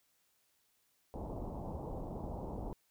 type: low-pass noise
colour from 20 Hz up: pink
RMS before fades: -42 dBFS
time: 1.14-2.73 s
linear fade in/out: 0 ms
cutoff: 950 Hz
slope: 48 dB/octave
effects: white hiss -75 dBFS RMS until 2.9 s